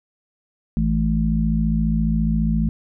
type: harmonic tone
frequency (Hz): 54.6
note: A1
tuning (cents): -13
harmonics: 1 / 3 / 4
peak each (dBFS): -21 / -21 / -21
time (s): 0.77-2.69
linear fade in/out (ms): 0
effects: none